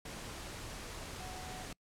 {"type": "tone in noise", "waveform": "sine", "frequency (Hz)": 740, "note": "F#5", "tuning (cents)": 0, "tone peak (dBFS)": -48, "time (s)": [1.2, 1.64], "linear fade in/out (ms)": 5, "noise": "pink", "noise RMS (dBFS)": -45, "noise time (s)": [0.05, 1.73], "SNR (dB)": -6, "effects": ["noise-tail reverb RT60 0.1 s tail -26 dB re dry", "low-pass 10000 Hz 12 dB/octave"]}